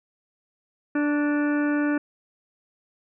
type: harmonic tone with a mistuned harmonic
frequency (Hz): 293.7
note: D4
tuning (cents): 0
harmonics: 1 / 2 / 3 / 4 / 5 / 6 / 8 / 9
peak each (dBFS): -21 / -32 / -39 / -38 / -32 / -36 / -44 / -48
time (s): 0.95-1.98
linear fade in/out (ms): 5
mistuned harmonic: 4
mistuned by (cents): -24
effects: none